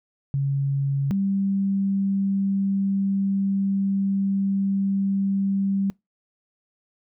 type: tone pair in turn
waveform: sine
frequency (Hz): 138.59 / 196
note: C#3 / G3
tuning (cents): 0 / 0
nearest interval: tritone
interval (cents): 600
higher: second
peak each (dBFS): -20 / -20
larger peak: neither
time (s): 0.34-1.11 / 1.11-5.9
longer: second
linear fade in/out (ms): 0
effects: noise-tail reverb RT60 0.2 s tail -26 dB re dry